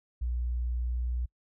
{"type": "tone with pitch glide", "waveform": "sine", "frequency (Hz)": [60.4, 60.78], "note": ["B1", "B1"], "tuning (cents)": [-38, -27], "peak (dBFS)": -28, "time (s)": [0.21, 1.26], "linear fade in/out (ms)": 10, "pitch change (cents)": 11, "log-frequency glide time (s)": [0.74, 1.09], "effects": ["noise-tail reverb RT60 0.1 s tail -26 dB re dry"]}